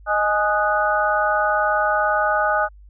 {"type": "tone cluster", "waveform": "sine", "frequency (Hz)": [619, 835, 1242, 1480], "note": ["D#5", "G#5", "D#6", "F#6"], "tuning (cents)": [-9, 9, -3, 0], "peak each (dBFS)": -22, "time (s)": [0.06, 2.69], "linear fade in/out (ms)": 50, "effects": ["added 50 Hz sine -42 dBFS peak until 2.89 s"]}